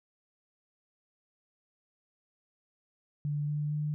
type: tone with pitch steps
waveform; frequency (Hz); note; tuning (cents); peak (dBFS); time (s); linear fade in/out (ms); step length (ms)
sine; 146.83 / 148.45 / 150.09; D3 / D3 / D3; 0 / +19 / +38; -29; 3.25-3.94; 0; 230
effects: none